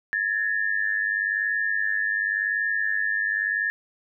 sine tone pair together, 1697.1 / 1798 Hz, G#6 / A6, +37 / +37 cents, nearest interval minor second, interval 100 cents, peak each -25 dBFS, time 0.13-3.7 s, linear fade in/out 0 ms, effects none

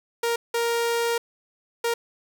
sawtooth tone bursts at uneven times, 467.6 Hz, A#4, 5 cents sharp, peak -18 dBFS, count 3, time 0.23-0.36 / 0.54-1.18 / 1.84-1.94 s, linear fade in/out 5 ms, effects none

